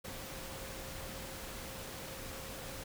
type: tone in noise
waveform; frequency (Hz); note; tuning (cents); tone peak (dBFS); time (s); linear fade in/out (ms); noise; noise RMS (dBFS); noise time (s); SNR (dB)
sine; 533; C5; +32; -52; 0.04-2.84; 10; pink; -45; 0.04-2.84; -10
effects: none